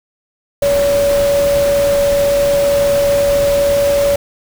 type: tone in noise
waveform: sine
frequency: 567 Hz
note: C#5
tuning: 39 cents sharp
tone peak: -10 dBFS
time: 0.62-4.16 s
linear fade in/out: 5 ms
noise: pink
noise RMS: -23 dBFS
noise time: 0.62-4.16 s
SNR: +10 dB
effects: none